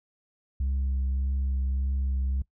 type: tone with vibrato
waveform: sine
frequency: 66.6 Hz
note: C2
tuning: 31 cents sharp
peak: -22 dBFS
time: 0.6-2.42 s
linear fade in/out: 5 ms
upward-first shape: triangle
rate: 1.7 Hz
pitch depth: 22 cents each way
effects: noise-tail reverb RT60 0.1 s tail -22 dB re dry + tanh soft clip ceiling -23 dBFS